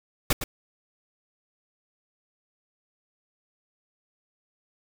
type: noise with echo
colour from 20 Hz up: pink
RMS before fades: -21 dBFS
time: 0.3-0.33 s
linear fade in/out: 5 ms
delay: 110 ms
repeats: 1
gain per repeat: -9 dB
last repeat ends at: 0.44 s
effects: none